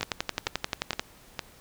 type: two click trains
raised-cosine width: 0.2 ms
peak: -9 / -12 dBFS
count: 12 / 4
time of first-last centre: 0.03-0.995 / 0.01-1.392 s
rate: 11.4 / 2.17 Hz
effects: pink hiss -54 dBFS RMS until 1.6 s